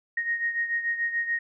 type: beating tone pair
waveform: sine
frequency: 1864.7 / 1871.6 Hz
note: A#6 / A#6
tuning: 0 / +6 cents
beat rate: 6.9 Hz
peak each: -26 / -32 dBFS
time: 0.17-1.39 s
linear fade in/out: 5 ms
effects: none